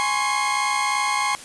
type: tone cluster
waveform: 40% pulse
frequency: 831 / 1037 / 1100 / 2142 Hz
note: G#5 / C6 / C#6 / C7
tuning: +1 / -16 / -14 / +40 cents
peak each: -25 dBFS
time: 0-1.35 s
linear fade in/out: 0 ms
effects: white hiss -40 dBFS RMS until 1.44 s + resampled to 24000 Hz